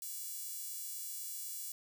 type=tone with high-pass filter; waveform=5% pulse; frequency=572 Hz; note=D5; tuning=46 cents flat; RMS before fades=-43 dBFS; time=0.02-1.72 s; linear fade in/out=2 ms; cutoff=11000 Hz; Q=1.8; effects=none